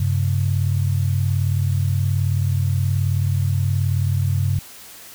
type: tone pair together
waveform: sine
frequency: 96.6 / 135.39 Hz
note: G2 / C#3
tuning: -25 / -40 cents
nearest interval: tritone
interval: 585 cents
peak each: -18 / -21 dBFS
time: 0-4.59 s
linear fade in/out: 5 ms
effects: white hiss -41 dBFS RMS until 5.14 s